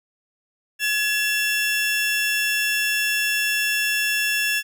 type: tone pair together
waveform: 35% pulse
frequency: 1700.9 / 2700 Hz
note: G#6 / E7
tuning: +41 / +41 cents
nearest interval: minor sixth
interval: 800 cents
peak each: -21 dBFS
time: 0.79-4.63 s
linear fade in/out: 50 ms
effects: none